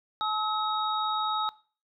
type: tone cluster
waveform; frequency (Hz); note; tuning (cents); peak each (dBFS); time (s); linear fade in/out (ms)
sine; 858 / 1284 / 3770; A5 / E6 / A#7; -44 / -46 / +19; -31 / -29 / -34; 0.21-1.49; 0
effects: noise-tail reverb RT60 0.4 s tail -20 dB re dry